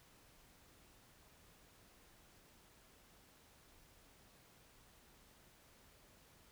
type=silence; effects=pink hiss -66 dBFS RMS until 6.51 s